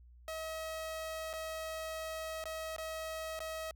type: tone with dropouts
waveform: sawtooth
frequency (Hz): 639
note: D#5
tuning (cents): +46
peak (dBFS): -35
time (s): 0.28-3.71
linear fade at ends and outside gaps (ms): 1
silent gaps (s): 1.331-1.336 / 2.44-2.455 / 2.764-2.782 / 3.392-3.403
effects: added 60 Hz sine -55 dBFS peak until 3.75 s